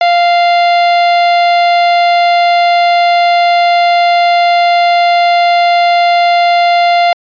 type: tone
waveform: 45% pulse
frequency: 696 Hz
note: F5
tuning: 6 cents flat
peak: -6 dBFS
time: 0.01-7.13 s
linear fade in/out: 2 ms
effects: resampled to 11025 Hz